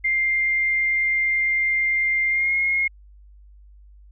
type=tone with pitch glide; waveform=sine; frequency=2103 to 2151 Hz; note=C7 to C7; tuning=+8 to +47 cents; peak=-18 dBFS; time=0.04-2.88 s; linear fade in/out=10 ms; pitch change=+39 cents; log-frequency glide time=2.29-2.54 s; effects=added 50 Hz sine -45 dBFS peak until 4.11 s